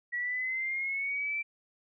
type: linear sweep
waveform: sine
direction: up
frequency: 1923 to 2345 Hz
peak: -30 dBFS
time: 0.12-1.43 s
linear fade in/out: 20 ms
effects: none